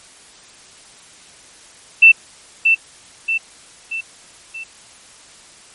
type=tone with echo; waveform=sine; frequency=2672 Hz; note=E7; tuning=23 cents sharp; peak=-3 dBFS; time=2.02-2.12 s; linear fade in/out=10 ms; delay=630 ms; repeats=4; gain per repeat=-6 dB; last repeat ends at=4.64 s; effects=white hiss -44 dBFS RMS until 5.74 s + MP3 48 kbps